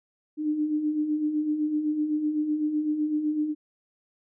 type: beating tone pair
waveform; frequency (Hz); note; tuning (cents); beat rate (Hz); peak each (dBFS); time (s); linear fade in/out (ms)
sine; 296.3 / 304.2; D4 / D#4; +15 / -39; 7.9; -33 / -24; 0.37-3.55; 50
effects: none